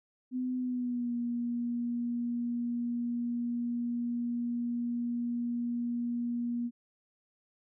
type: tone with pitch glide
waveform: sine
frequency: 253 to 238.8 Hz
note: B3 to A#3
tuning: +42 to +42 cents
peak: -30 dBFS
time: 0.31-6.71 s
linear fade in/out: 50 ms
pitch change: -100 cents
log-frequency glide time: 0.57-1.14 s
effects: none